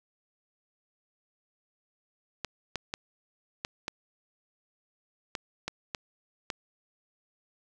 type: clicks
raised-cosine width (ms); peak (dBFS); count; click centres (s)
0.2; -15; 9; 2.447 / 2.757 / 2.939 / 3.649 / 3.881 / 5.352 / 5.68 / 5.948 / 6.502
effects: none